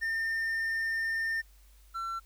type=tone pair in turn; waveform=triangle; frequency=1809 / 1349.8 Hz; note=A6 / E6; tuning=+48 / +41 cents; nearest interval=perfect fourth; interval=507 cents; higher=first; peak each=-27 / -31 dBFS; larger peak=first; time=0.01-1.42 / 1.94-2.2 s; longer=first; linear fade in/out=20 ms; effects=added 50 Hz sine -55 dBFS peak until 2.25 s + white hiss -65 dBFS RMS until 2.25 s